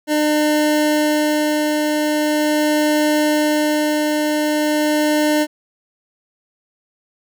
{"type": "tone with tremolo", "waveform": "25% pulse", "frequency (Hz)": 301.8, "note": "D4", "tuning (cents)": 47, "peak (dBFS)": -10, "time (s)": [0.07, 5.47], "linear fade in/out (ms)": 50, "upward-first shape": "sine", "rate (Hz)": 0.42, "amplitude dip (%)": 25, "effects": []}